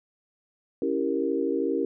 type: chord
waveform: sine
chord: C# diminished seventh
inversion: none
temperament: equal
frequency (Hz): 277.2 / 329.6 / 392 / 466.2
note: C#4 / E4 / G4 / Bb4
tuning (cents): 0 / 0 / 0 / 0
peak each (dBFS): -29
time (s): 0.82-1.85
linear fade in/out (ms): 2
effects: none